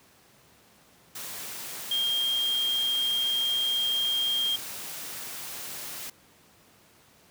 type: tone in noise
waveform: sine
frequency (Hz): 3213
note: G7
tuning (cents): +42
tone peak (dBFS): -24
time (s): 1.91-4.56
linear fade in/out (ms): 5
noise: white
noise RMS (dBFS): -38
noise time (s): 1.15-6.1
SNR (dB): +11
effects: pink hiss -58 dBFS RMS until 7.3 s + high-pass 100 Hz 12 dB/octave